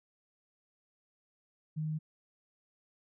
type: tone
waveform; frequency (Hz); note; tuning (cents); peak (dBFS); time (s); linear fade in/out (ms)
sine; 155.3; D#3; -3; -32; 1.76-1.99; 20
effects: none